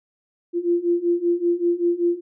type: beating tone pair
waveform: sine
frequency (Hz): 343.2 / 348.4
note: F4 / F4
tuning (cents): -30 / -4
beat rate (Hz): 5.2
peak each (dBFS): -22 / -20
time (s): 0.53-2.21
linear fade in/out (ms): 50
effects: none